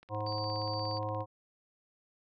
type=click train; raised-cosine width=0.3 ms; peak=-39 dBFS; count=21; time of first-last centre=0.03-1.206 s; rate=17 Hz
type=harmonic tone; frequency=105.8 Hz; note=G#2; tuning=33 cents sharp; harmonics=1 / 3 / 5 / 7 / 9 / 10; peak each=-37 / -44 / -38 / -41 / -42 / -42 dBFS; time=0.09-1.26 s; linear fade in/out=50 ms
type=tone; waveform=sine; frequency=4623 Hz; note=D8; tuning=28 cents flat; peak=-39 dBFS; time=0.26-0.99 s; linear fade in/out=10 ms
effects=none